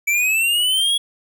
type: linear sweep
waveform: square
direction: up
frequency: 2300 to 3356 Hz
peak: -16 dBFS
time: 0.07-0.98 s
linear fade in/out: 10 ms
effects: none